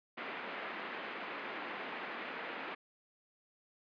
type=band-pass noise; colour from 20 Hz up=white; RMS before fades=-43 dBFS; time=0.17-2.75 s; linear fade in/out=10 ms; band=210 to 2400 Hz; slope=24 dB/octave; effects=resampled to 11025 Hz